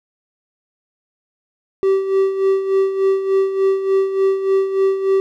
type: tone with tremolo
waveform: triangle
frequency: 386.8 Hz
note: G4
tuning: 23 cents flat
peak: -9 dBFS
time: 1.83-5.2 s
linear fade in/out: 0 ms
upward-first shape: sine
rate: 3.4 Hz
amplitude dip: 65%
effects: none